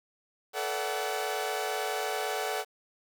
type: tone cluster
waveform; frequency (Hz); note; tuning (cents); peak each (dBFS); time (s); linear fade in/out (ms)
sawtooth; 435 / 483.9 / 576 / 677 / 753; A4 / B4 / D5 / E5 / F#5; -20 / -35 / -34 / +46 / +30; -31 / -37 / -34 / -37 / -30; 0.53-2.65; 50
effects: 9-bit